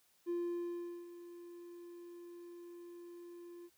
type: tone with ADSR envelope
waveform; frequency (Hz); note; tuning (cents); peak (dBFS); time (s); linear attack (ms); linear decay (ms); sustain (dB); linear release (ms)
triangle; 347; F4; -11; -31; 0.26-3.7; 37; 760; -16; 50
effects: tanh soft clip ceiling -29 dBFS + white hiss -72 dBFS RMS until 3.77 s